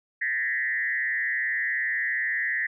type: tone with frequency modulation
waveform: sine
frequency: 1864.7 Hz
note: A#6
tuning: in tune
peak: -24 dBFS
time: 0.21-2.67 s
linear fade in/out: 10 ms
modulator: 132 Hz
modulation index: 1.2
effects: none